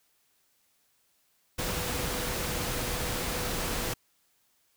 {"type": "tone in noise", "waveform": "sine", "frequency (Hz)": 493.9, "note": "B4", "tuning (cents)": 0, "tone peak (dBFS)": -41, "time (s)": [1.58, 3.94], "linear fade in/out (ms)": 10, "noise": "pink", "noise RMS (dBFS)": -32, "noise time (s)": [1.58, 3.94], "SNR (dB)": -12, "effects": ["white hiss -70 dBFS RMS until 4.76 s"]}